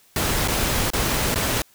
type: noise with dropouts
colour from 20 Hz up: pink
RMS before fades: -22 dBFS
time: 0.16-1.62 s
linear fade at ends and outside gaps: 1 ms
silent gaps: 0.476-0.483 / 0.903-0.934 / 1.344-1.358 s
effects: white hiss -56 dBFS RMS until 1.74 s